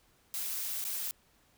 blue noise with dropouts, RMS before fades -36 dBFS, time 0.34-1.11 s, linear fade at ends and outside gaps 0 ms, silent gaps 0.841-0.85 s, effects pink hiss -67 dBFS RMS until 1.57 s

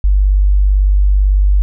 sine tone, 49 Hz, G1, in tune, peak -7 dBFS, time 0.04-1.62 s, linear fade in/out 0 ms, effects none

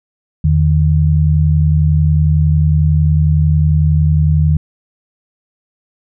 sine tone pair together, 82.1 / 153.12 Hz, E2 / D#3, -6 / -27 cents, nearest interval major seventh, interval 1079 cents, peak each -11 dBFS, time 0.44-4.57 s, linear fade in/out 5 ms, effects none

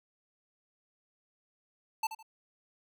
square tone with echo, 883 Hz, A5, 6 cents sharp, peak -29 dBFS, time 2.03-2.07 s, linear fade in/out 5 ms, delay 79 ms, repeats 2, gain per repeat -11 dB, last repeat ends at 2.228 s, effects none

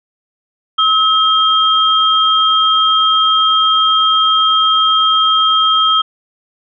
sine tone pair together, 1287 / 3205 Hz, E6 / G7, -42 / +38 cents, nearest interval octave + major third, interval 1580 cents, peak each -11 / -12 dBFS, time 0.78-6.02 s, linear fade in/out 10 ms, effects none

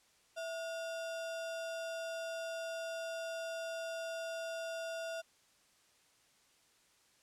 sine tone with sample-and-hold, 659.3 Hz, E5, in tune, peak -38 dBFS, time 0.36-5.22 s, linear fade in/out 20 ms, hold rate 2100 Hz, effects white hiss -69 dBFS RMS until 7.22 s + low-pass 9000 Hz 12 dB/octave

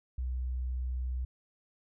sine tone, 62.9 Hz, B1, 32 cents sharp, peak -31 dBFS, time 0.18-1.25 s, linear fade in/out 5 ms, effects none

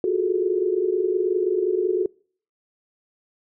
sine tone cluster, 349.2 / 368 / 417.7 / 443.5 Hz, F4 / F#4 / G#4 / A4, 0 / -9 / +10 / +14 cents, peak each -29 / -21 / -25 / -28 dBFS, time 0.04-2.06 s, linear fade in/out 2 ms, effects noise-tail reverb RT60 0.5 s tail -26 dB re dry

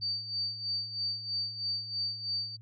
sine tone with tremolo, 4611 Hz, D8, 33 cents flat, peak -29 dBFS, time 0.01-2.57 s, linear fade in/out 20 ms, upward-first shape sine, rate 3.1 Hz, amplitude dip 70%, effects added 111 Hz sine -48 dBFS peak until 2.61 s

